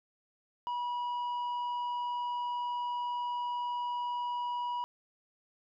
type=tone with tanh clipping; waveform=sine; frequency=971 Hz; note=B5; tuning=30 cents flat; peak=-33 dBFS; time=0.67-4.84 s; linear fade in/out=0 ms; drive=5 dB; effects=none